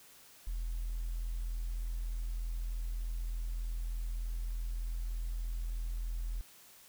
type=tone with tanh clipping; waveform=triangle; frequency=41.66 Hz; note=E1; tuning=19 cents sharp; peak=-33 dBFS; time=0.47-6.41 s; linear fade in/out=0 ms; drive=1 dB; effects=white hiss -58 dBFS RMS until 6.88 s